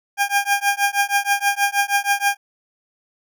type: tone with tremolo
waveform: 20% pulse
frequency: 805 Hz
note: G5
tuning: 46 cents sharp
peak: -8 dBFS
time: 0.17-2.37 s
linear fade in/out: 50 ms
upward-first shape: triangle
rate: 6.3 Hz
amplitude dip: 100%
effects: none